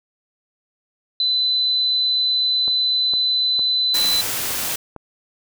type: tone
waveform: sine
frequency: 4016 Hz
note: B7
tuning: 28 cents sharp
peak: -16 dBFS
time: 1.2-4.21 s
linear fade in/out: 2 ms
type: click train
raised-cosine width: 1 ms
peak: -20 dBFS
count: 6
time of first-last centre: 2.68-4.963 s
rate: 2.19 Hz
type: noise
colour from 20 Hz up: white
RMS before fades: -24 dBFS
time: 3.94-4.76 s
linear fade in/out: 5 ms
effects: none